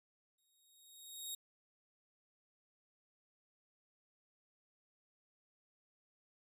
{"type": "tone with exponential growth", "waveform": "10% pulse", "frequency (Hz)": 3755, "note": "A#7", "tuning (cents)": 12, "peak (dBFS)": -32, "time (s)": [0.38, 1.35], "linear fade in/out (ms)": 5, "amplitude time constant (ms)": 210, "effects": ["resampled to 32000 Hz"]}